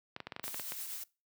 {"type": "clicks", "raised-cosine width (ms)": 0.3, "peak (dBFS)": -24, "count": 11, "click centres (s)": [0.164, 0.203, 0.27, 0.322, 0.364, 0.396, 0.441, 0.48, 0.544, 0.597, 0.721]}
{"type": "noise with tremolo", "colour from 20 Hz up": "blue", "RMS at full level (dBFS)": -40, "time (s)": [0.43, 1.04], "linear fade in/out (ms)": 10, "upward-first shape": "triangle", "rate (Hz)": 8.5, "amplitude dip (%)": 40}
{"effects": ["noise-tail reverb RT60 0.3 s tail -23 dB re dry", "high-pass 100 Hz 12 dB/octave"]}